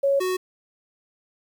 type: tone pair in turn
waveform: sine / square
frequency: 554.4 / 369.5 Hz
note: C#5 / F#4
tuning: 0 / -2 cents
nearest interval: perfect fifth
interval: 702 cents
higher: first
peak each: -17 / -23 dBFS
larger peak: first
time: 0.03-0.2 / 0.2-0.37 s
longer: neither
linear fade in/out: 10 ms
effects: 9-bit